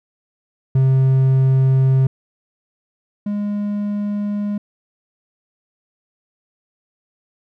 triangle tone pair in turn, 132.5 / 205.8 Hz, C3 / G#3, +22 / -16 cents, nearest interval minor sixth, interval 762 cents, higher second, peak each -9 / -17 dBFS, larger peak first, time 0.75-2.07 / 3.26-4.58 s, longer neither, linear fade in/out 5 ms, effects none

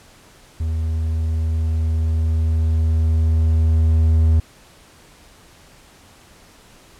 triangle tone with level ramp, 80 Hz, D#2, 49 cents sharp, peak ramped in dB -17 to -9 dBFS, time 0.6-4.4 s, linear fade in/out 5 ms, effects pink hiss -48 dBFS RMS until 6.99 s + low-pass 11000 Hz 12 dB/octave

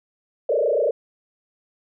sine tone with frequency modulation, 523.3 Hz, C5, in tune, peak -17 dBFS, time 0.49-0.91 s, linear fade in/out 5 ms, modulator 28.3 Hz, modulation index 3.2, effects none

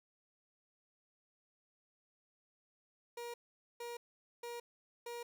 30% pulse tone bursts, 475 Hz, A#4, 33 cents sharp, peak -40 dBFS, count 4, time 3.17-5.23 s, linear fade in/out 5 ms, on 170 ms, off 460 ms, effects 12-bit

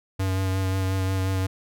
square tone with vibrato, 94.9 Hz, F#2, 44 cents sharp, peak -23 dBFS, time 0.19-1.47 s, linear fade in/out 10 ms, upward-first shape sine, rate 5.6 Hz, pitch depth 18 cents each way, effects none

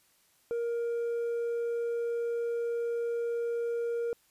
triangle tone with hard clipping, 469.2 Hz, A#4, 11 cents sharp, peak -28 dBFS, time 0.51-4.13 s, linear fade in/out 0 ms, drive 1 dB, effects white hiss -67 dBFS RMS until 4.3 s + resampled to 32000 Hz

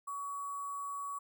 sine tone with sample-and-hold, 1130 Hz, C#6, 33 cents sharp, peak -37 dBFS, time 0.07-1.19 s, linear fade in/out 10 ms, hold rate 8820 Hz, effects none

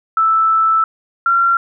sine tone pair in turn, 1318.5 / 1370.9 Hz, E6 / F6, 0 / -33 cents, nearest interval minor second, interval 67 cents, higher second, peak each -10 dBFS, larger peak neither, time 0.17-0.84 / 1.26-1.57 s, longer first, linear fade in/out 2 ms, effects none

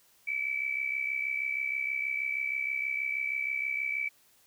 sine tone with amplitude modulation, 2300 Hz, D7, 37 cents flat, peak -26 dBFS, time 0.27-4.09 s, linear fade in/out 10 ms, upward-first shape sine, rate 66.3 Hz, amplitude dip 70%, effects white hiss -64 dBFS RMS until 4.46 s

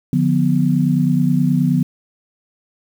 sine chord, B diminished, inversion first, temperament just, 148.16 / 177.8 / 246.9 Hz, D3 / F3 / B3, +16 / +31 / 0 cents, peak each -17 dBFS, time 0.13-1.83 s, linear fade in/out 2 ms, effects 7-bit

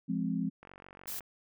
sine chord, F minor, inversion none, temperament equal with one note detuned, 172.71 / 207.7 / 261.6 Hz, F3 / Ab3 / C4, -19 / 0 / 0 cents, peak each -34 dBFS, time 0.08-0.5 s, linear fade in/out 20 ms
click train, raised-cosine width 0.5 ms, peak -35 dBFS, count 28, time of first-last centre 0.63-1.207 s, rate 46.8 Hz
blue noise, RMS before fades -39 dBFS, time 1.07-1.2 s, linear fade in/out 10 ms
effects none

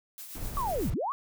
blue noise with tremolo, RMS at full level -42 dBFS, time 0.18-0.9 s, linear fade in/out 0 ms, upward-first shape sine, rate 8 Hz, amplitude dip 40%
brown noise, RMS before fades -36 dBFS, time 0.35-0.94 s, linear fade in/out 2 ms
sine linear two-way sweep, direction down then up, 1170 to 30.87 to 1170 Hz, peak -28 dBFS, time 0.57-1.12 s, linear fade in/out 0 ms, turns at 0.92 s
effects none

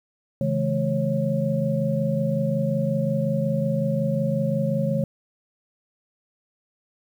sine tone cluster, 137.5 / 163 / 213.4 / 547 Hz, C#3 / E3 / G#3 / C#5, -14 / -19 / +47 / -23 cents, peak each -26 dBFS, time 0.41-5.04 s, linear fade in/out 2 ms, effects 9-bit

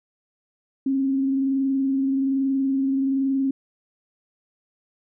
sine tone with frequency modulation, 270 Hz, C#4, 45 cents flat, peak -19 dBFS, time 0.86-3.51 s, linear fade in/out 5 ms, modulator 21.2 Hz, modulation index 0.21, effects none

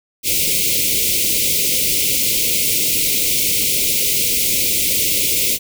white band-stop noise, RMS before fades -17 dBFS, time 0.23-5.59 s, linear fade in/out 50 ms, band 560 to 2100 Hz, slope 96 dB/octave, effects none

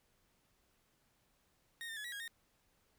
30% pulse tone with pitch steps, 1856 / 1805 / 1700 / 1926 / 1639 / 1844 Hz, A#6 / A6 / G#6 / B6 / G#6 / A#6, -8 / +44 / +40 / -44 / -23 / -19 cents, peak -40 dBFS, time 1.81-2.278 s, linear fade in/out 0 ms, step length 78 ms, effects pink hiss -75 dBFS RMS until 2.98 s

